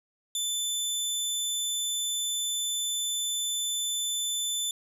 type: tone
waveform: 20% pulse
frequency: 3520 Hz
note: A7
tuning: in tune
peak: -22 dBFS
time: 0.35-4.71 s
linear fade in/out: 2 ms
effects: none